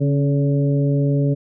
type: harmonic tone with a mistuned harmonic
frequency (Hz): 142.2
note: C#3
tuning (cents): +45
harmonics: 1 / 2 / 3 / 4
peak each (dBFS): -16 / -22 / -26 / -28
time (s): 0-1.35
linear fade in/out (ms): 20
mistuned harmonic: 2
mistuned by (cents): -34
effects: none